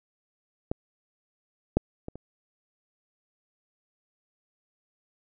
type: clicks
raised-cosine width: 2 ms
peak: -14 / -7 / -22 / -27 dBFS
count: 4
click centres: 0.715 / 1.77 / 2.084 / 2.156 s
effects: none